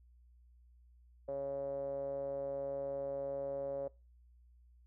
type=tone with low-pass filter; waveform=5% pulse; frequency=138.59 Hz; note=C#3; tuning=in tune; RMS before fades=-39 dBFS; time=1.28-3.88 s; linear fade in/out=5 ms; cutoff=550 Hz; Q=9.2; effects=noise-tail reverb RT60 0.3 s tail -23 dB re dry + added 60 Hz sine -60 dBFS peak until 4.86 s